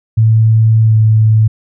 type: tone with pitch glide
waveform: sine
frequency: 111.2 to 109.54 Hz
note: A2 to A2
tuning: +19 to -7 cents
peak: -5 dBFS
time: 0.17-1.48 s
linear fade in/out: 10 ms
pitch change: -26 cents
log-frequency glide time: 0.83-0.96 s
effects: none